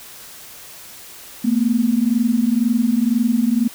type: tone pair together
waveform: sine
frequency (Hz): 223.3 / 245.3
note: A3 / B3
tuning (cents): +26 / -12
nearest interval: major second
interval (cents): 162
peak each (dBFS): -17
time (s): 1.44-3.68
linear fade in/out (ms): 10
effects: white hiss -39 dBFS RMS until 3.74 s